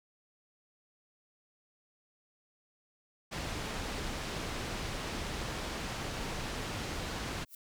pink low-pass noise, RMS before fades -38 dBFS, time 3.31-7.45 s, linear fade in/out 20 ms, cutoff 6100 Hz, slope 12 dB/octave
violet noise with exponential growth, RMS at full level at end -43 dBFS, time 7.43-7.55 s, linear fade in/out 5 ms, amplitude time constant 24 ms
effects none

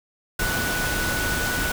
sine tone in noise, 1480 Hz, F#6, in tune, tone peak -26 dBFS, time 0.39-1.72 s, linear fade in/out 5 ms, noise pink, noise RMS -26 dBFS, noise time 0.39-1.72 s, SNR -3 dB, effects none

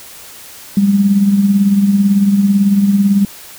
sine tone with tremolo, 199.7 Hz, G3, 32 cents sharp, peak -5 dBFS, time 0.77-3.25 s, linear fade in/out 2 ms, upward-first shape triangle, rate 18 Hz, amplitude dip 60%, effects white hiss -35 dBFS RMS until 3.58 s

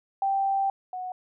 sine tone pair in turn, 783 / 736.5 Hz, G5 / F#5, -2 / -8 cents, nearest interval minor second, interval 106 cents, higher first, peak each -22 / -31 dBFS, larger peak first, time 0.22-0.7 / 0.93-1.12 s, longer first, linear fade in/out 2 ms, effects none

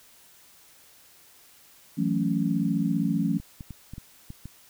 sine chord, F# minor seventh, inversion third, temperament equal, 164.81 / 185 / 220 / 277.2 Hz, E3 / F#3 / A3 / C#4, 0 / 0 / 0 / 0 cents, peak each -28 dBFS, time 1.97-3.39 s, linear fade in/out 20 ms
clicks, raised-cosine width 5 ms, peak -26 dBFS, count 7, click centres 3.4 / 3.608 / 3.707 / 3.936 / 3.981 / 4.304 / 4.456 s
effects white hiss -55 dBFS RMS until 4.69 s

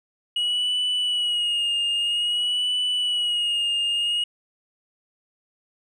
sine tone with vibrato, 2900 Hz, F#7, 35 cents flat, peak -18 dBFS, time 0.36-4.24 s, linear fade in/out 5 ms, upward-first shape sine, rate 0.51 Hz, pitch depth 45 cents each way, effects tanh soft clip ceiling -20 dBFS

